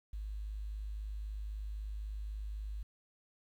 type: tone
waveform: sine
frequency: 51.91 Hz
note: G#1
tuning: in tune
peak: -38 dBFS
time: 0.13-2.83 s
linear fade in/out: 5 ms
effects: 11-bit